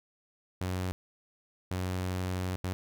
sawtooth tone bursts at uneven times, 91.9 Hz, F#2, 11 cents flat, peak -27 dBFS, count 3, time 0.61-0.92 / 1.71-2.56 / 2.64-2.73 s, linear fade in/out 0 ms, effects none

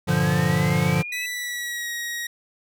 square chord, G minor seventh, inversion none, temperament equal, 98 / 116.54 / 146.83 / 174.61 Hz, G2 / Bb2 / D3 / F3, 0 / 0 / 0 / 0 cents, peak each -29 / -29 / -23 / -23 dBFS, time 0.07-1.03 s, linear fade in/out 20 ms
sine linear sweep, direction up, 1523 to 2609 Hz, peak -30 dBFS, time 0.1-1.26 s, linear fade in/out 5 ms
sawtooth tone with pitch glide, 1975.5 to 1892.8 Hz, B6 to A#6, 0 to +26 cents, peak -24 dBFS, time 1.12-2.27 s, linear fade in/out 5 ms, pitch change -74 cents, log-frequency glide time 1.3-1.9 s
effects none

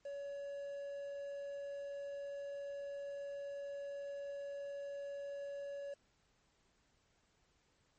triangle tone with quantisation, 564 Hz, C#5, 30 cents sharp, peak -40 dBFS, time 0.05-5.94 s, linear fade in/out 5 ms, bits 10, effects pink hiss -75 dBFS RMS until 7.98 s + MP3 32 kbps

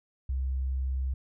sine tone, 65.6 Hz, C2, 5 cents sharp, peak -27 dBFS, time 0.29-1.14 s, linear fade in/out 5 ms, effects none

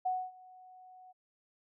sine tone with ADSR envelope, 740 Hz, F#5, in tune, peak -28 dBFS, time 0.05-1.13 s, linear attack 12 ms, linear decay 250 ms, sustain -24 dB, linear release 24 ms, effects none

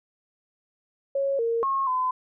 sine tone with pitch steps, 551 / 461.8 / 1084 / 1018 Hz, C#5 / A#4 / C#6 / C6, -11 / -16 / -39 / -48 cents, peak -22 dBFS, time 1.15-2.11 s, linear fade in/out 5 ms, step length 240 ms, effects none

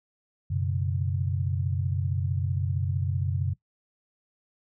sine chord, F# suspended fourth, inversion none, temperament just, 92.5 / 123.33 / 138.75 Hz, F#2 / B2 / C#3, 0 / -2 / +2 cents, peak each -27 / -32 / -30 dBFS, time 0.5-3.54 s, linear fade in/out 10 ms, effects noise-tail reverb RT60 0.1 s tail -18 dB re dry

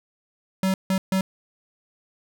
square tone bursts at uneven times, 190 Hz, F#3, 46 cents sharp, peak -20 dBFS, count 3, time 0.63-0.74 / 0.9-0.98 / 1.12-1.21 s, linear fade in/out 2 ms, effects none

